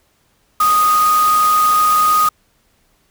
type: tone in noise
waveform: sine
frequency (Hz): 1242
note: D#6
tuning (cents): -3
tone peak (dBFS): -10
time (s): 0.6-2.29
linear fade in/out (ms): 5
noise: white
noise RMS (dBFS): -24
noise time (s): 0.6-2.29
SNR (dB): +11
effects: pink hiss -59 dBFS RMS until 3.1 s